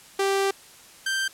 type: tone pair in turn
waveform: sawtooth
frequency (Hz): 392 / 1568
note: G4 / G6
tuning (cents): 0 / 0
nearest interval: 2 octaves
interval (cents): 2400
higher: second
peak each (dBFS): -17 / -20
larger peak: first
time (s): 0.19-0.51 / 1.06-1.28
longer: first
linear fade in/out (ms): 5
effects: white hiss -49 dBFS RMS until 1.33 s + low-pass 11000 Hz 12 dB/octave